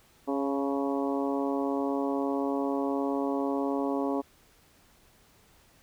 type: harmonic tone with a mistuned harmonic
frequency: 138.59 Hz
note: C#3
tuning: in tune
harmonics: 2 / 3 / 4 / 5 / 6 / 7 / 8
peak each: -29 / -33 / -35 / -37 / -39 / -40 / -41 dBFS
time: 0.27-4.22 s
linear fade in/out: 20 ms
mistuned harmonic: 6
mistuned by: +33 cents
effects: pink hiss -61 dBFS RMS until 5.82 s